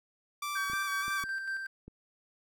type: tone with vibrato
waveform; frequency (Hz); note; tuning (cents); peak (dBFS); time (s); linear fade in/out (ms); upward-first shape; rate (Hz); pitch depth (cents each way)
sawtooth; 1154; D6; -31; -30; 0.42-1.24; 5; square; 3.3; 24
type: tone with tremolo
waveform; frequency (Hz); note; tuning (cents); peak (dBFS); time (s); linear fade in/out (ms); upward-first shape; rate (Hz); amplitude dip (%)
triangle; 1568; G6; 0; -30; 0.55-1.67; 10; square; 5.4; 40
type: clicks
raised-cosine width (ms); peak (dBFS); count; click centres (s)
3; -34; 5; 0.699 / 0.734 / 1.081 / 1.239 / 1.88
effects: none